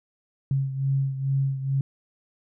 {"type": "beating tone pair", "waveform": "sine", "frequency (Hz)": [135.7, 138], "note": ["C#3", "C#3"], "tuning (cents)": [-36, -7], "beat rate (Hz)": 2.3, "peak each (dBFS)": [-23, -29], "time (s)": [0.51, 1.81], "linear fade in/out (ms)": 2, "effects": []}